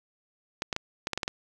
clicks, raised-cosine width 0.2 ms, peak -12 dBFS, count 8, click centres 0.621 / 0.728 / 0.764 / 1.071 / 1.133 / 1.176 / 1.232 / 1.279 s, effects none

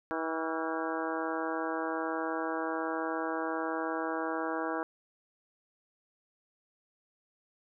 harmonic tone with a mistuned harmonic, 161.3 Hz, E3, 37 cents flat, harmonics 2 / 3 / 4 / 5 / 6 / 7 / 8 / 9 / 10, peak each -36 / -38 / -39 / -40 / -41 / -41 / -42 / -43 / -43 dBFS, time 0.11-4.83 s, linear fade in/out 0 ms, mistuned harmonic 8, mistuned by +79 cents, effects none

